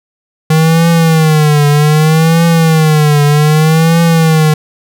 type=tone with vibrato; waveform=square; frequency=156.4 Hz; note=D#3; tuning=9 cents sharp; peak=-6 dBFS; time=0.5-4.54 s; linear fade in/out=5 ms; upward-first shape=triangle; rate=0.64 Hz; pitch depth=130 cents each way; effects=none